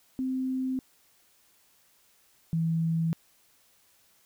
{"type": "tone pair in turn", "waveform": "sine", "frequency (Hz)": [260, 163.79], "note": ["C4", "E3"], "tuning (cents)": [-11, -11], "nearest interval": "minor sixth", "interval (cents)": 800, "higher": "first", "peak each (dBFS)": [-27, -24], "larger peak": "second", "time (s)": [[0.19, 0.79], [2.53, 3.13]], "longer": "neither", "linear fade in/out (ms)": 0, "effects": ["white hiss -64 dBFS RMS until 4.25 s"]}